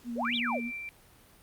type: tone with vibrato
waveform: sine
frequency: 237.7 Hz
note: A#3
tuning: 34 cents sharp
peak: -33 dBFS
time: 0.04-0.72 s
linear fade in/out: 50 ms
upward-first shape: sine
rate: 8 Hz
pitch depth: 31 cents each way
type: exponential two-way sweep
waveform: sine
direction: up then down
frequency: 388.7 to 3884 to 388.7 Hz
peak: -29 dBFS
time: 0.15-0.61 s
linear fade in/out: 50 ms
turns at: 0.36 s
type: tone with tremolo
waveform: sine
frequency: 2349 Hz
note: D7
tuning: in tune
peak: -35 dBFS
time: 0.25-0.89 s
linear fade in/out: 0 ms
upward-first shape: sine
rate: 4.7 Hz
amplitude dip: 25%
effects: pink hiss -58 dBFS RMS until 1.42 s + Opus 48 kbps